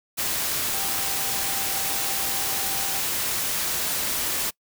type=tone in noise; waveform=sine; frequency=784 Hz; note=G5; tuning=in tune; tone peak=-37 dBFS; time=0.72-3.01 s; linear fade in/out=20 ms; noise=white; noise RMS=-26 dBFS; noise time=0.17-4.51 s; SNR=-14 dB; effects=noise-tail reverb RT60 0.1 s tail -25 dB re dry